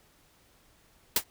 white noise with exponential decay, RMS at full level -18 dBFS, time 1.16-1.24 s, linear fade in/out 5 ms, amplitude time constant 17 ms, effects pink hiss -63 dBFS RMS until 1.3 s

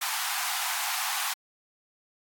pink high-pass noise, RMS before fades -30 dBFS, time 0.01-1.34 s, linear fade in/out 10 ms, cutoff 720 Hz, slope 96 dB/octave, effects AAC 64 kbps

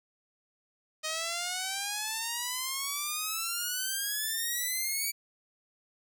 5% pulse exponential sweep, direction up, 620 to 2300 Hz, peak -20 dBFS, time 1.03-5.12 s, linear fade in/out 20 ms, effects none

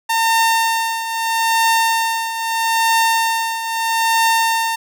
sawtooth tone with tremolo, 908 Hz, A#5, 46 cents flat, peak -8 dBFS, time 0.09-4.76 s, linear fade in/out 10 ms, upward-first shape triangle, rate 0.78 Hz, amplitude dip 70%, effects none

